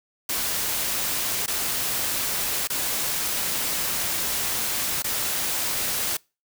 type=noise with dropouts; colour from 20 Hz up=white; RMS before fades=-26 dBFS; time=0.29-6.17 s; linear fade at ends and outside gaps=5 ms; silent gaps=1.462-1.478 / 2.674-2.7 / 5.023-5.042 s; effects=noise-tail reverb RT60 0.3 s tail -26 dB re dry